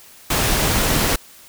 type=noise; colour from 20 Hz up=pink; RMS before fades=-18 dBFS; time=0.3-1.16 s; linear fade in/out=5 ms; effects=white hiss -45 dBFS RMS until 1.48 s